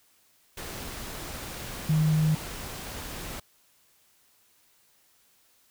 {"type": "tone in noise", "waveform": "sine", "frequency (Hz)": 155.5, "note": "D#3", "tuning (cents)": -1, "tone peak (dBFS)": -20, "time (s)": [1.89, 2.35], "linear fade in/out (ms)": 5, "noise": "pink", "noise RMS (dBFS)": -38, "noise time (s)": [0.57, 3.4], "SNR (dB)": 15, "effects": ["white hiss -64 dBFS RMS until 5.7 s"]}